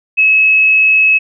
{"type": "tone", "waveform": "sine", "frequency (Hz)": 2578, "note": "E7", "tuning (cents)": -39, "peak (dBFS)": -6, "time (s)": [0.17, 1.19], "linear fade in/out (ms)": 20, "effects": []}